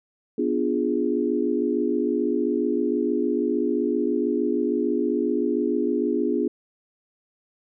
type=chord; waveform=sine; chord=B diminished seventh; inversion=none; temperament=equal; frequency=246.9 / 293.7 / 349.2 / 415.3 Hz; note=B3 / D4 / F4 / Ab4; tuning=0 / 0 / 0 / 0 cents; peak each=-26 dBFS; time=0.38-6.48 s; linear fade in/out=5 ms; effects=none